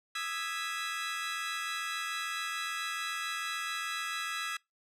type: chord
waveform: 25% pulse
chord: E major seventh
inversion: third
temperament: equal with one note detuned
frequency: 1231.6 / 1318.5 / 1661.2 / 1975.5 Hz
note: D#6 / E6 / G#6 / B6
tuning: -18 / 0 / 0 / 0 cents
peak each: -39 / -34 / -35 / -37 dBFS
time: 0.15-4.57 s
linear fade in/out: 5 ms
effects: noise-tail reverb RT60 0.2 s tail -25 dB re dry + low-pass 10000 Hz 12 dB/octave